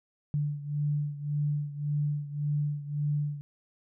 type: beating tone pair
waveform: sine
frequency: 146.4 / 148.2 Hz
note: D3 / D3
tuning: -5 / +16 cents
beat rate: 1.8 Hz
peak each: -29 / -33 dBFS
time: 0.34-3.41 s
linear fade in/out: 0 ms
effects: none